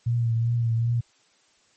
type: tone with vibrato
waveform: sine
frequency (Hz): 116.54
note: A#2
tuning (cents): 0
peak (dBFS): -20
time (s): 0.06-1.01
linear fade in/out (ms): 10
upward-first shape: triangle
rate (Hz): 2.6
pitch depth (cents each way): 44
effects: white hiss -62 dBFS RMS until 1.76 s + MP3 32 kbps